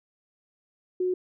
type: tone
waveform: sine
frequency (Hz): 365.7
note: F#4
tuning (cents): -20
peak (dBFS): -23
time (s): 1-1.14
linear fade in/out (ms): 5
effects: none